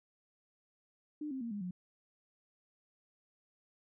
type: tone with pitch steps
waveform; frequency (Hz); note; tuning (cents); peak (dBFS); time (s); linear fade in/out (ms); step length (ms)
sine; 300 / 264.2 / 232.7 / 204.9 / 180.45; D4 / C4 / A#3 / G#3 / F#3; +37 / +17 / -3 / -23 / -43; -37; 1.21-1.71; 5; 100
effects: none